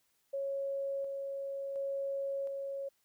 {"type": "tone with tremolo", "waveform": "sine", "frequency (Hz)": 551, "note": "C#5", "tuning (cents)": -11, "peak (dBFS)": -33, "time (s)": [0.33, 2.89], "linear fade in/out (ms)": 10, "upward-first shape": "square", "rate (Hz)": 0.7, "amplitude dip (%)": 30, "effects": ["white hiss -75 dBFS RMS until 3.04 s"]}